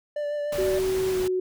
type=tone with vibrato; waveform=triangle; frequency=587.3 Hz; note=D5; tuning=in tune; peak=-24 dBFS; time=0.16-0.79 s; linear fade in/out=5 ms; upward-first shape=triangle; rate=6.7 Hz; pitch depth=21 cents each way
type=noise; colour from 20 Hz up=pink; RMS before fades=-35 dBFS; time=0.52-1.28 s; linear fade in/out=5 ms
type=tone with pitch glide; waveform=sine; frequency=376.9 to 369.4 Hz; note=F#4 to F#4; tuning=+32 to -3 cents; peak=-22 dBFS; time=0.58-1.4 s; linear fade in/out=5 ms; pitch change=-35 cents; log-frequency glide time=1.1-1.18 s
effects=none